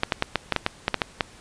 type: clicks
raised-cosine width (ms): 0.3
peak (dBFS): -4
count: 11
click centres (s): 0.034 / 0.122 / 0.224 / 0.357 / 0.523 / 0.563 / 0.664 / 0.881 / 0.943 / 1.018 / 1.208
effects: pink hiss -49 dBFS RMS until 1.4 s + resampled to 22050 Hz